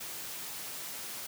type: noise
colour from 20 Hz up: white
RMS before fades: -41 dBFS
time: 0-1.27 s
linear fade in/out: 10 ms
effects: high-pass 100 Hz 12 dB/octave